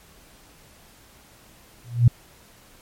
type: tone with exponential growth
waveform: sine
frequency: 119.7 Hz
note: A#2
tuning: 46 cents sharp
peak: -7 dBFS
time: 1.84-2.08 s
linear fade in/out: 5 ms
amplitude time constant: 51 ms
effects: pink hiss -52 dBFS RMS until 2.81 s + MP3 64 kbps